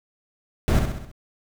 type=noise with echo; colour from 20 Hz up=brown; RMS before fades=-18 dBFS; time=0.68-0.79 s; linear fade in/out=0 ms; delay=65 ms; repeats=5; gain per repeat=-5 dB; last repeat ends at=1.115 s; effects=none